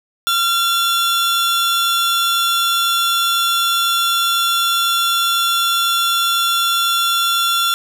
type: tone pair together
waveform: 40% pulse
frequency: 1374 / 3462 Hz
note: F6 / A7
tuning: -29 / -29 cents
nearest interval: octave + major third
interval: 1600 cents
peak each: -16 dBFS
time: 0.27-7.74 s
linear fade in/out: 0 ms
effects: none